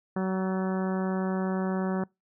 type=harmonic tone with a mistuned harmonic; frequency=188.2 Hz; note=F#3; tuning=30 cents sharp; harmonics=1 / 2 / 3 / 4 / 5 / 6 / 7 / 8 / 9; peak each=-27 / -33 / -37 / -39 / -41 / -43 / -44 / -45 / -46 dBFS; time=0.16-2.04 s; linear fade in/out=5 ms; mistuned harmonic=9; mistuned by=+35 cents; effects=noise-tail reverb RT60 0.2 s tail -25 dB re dry